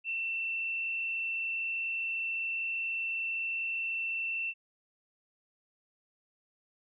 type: tone with frequency modulation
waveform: sine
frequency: 2688 Hz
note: E7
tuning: 33 cents sharp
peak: -31 dBFS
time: 0.04-4.54 s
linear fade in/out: 50 ms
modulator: 49.1 Hz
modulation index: 0.72
effects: none